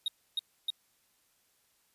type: tone bursts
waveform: triangle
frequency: 3742 Hz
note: A#7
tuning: 6 cents sharp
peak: -27 dBFS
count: 3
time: 0.06-0.703 s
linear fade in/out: 2 ms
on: 21 ms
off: 290 ms
effects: white hiss -71 dBFS RMS until 1.94 s + resampled to 32000 Hz